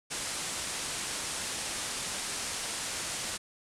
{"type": "low-pass noise", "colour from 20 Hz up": "white", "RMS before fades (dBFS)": -36, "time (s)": [0.1, 3.38], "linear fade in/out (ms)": 20, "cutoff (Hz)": 10000, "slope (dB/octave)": 48, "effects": []}